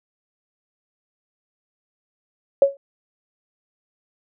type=tone with exponential decay; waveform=sine; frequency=554.4 Hz; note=C#5; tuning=in tune; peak=-6 dBFS; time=2.62-2.77 s; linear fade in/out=2 ms; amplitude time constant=31 ms; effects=none